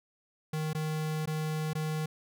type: tone with dropouts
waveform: square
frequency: 155.56 Hz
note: D#3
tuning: in tune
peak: -31 dBFS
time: 0.53-2.06 s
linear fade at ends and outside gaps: 5 ms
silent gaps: 0.732-0.748 / 1.258-1.273 / 1.733-1.751 s
effects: none